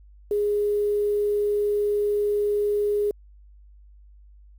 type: tone with quantisation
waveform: sine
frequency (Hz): 413.5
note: G#4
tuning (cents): -8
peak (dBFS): -20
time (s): 0.31-3.11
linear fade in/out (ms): 2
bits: 8
effects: added 50 Hz sine -47 dBFS peak until 4.58 s